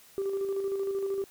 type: tone with tremolo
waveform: sine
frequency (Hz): 392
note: G4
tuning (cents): 0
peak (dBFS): -25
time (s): 0.18-1.24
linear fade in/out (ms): 0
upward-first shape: square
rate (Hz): 13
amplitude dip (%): 40
effects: tanh soft clip ceiling -25 dBFS + white hiss -56 dBFS RMS until 1.3 s